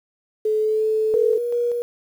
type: tone with pitch glide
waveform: sine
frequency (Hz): 431 to 435.8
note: A4 to A4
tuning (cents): -36 to -17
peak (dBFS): -17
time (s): 0.45-1.38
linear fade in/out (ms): 5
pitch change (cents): +19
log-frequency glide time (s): 0.59-0.86
type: tone with tremolo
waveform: sine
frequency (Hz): 479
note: A#4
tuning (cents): +47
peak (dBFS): -18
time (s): 1.14-1.82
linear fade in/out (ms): 0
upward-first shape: square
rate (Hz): 2.6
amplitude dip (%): 30
effects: 8-bit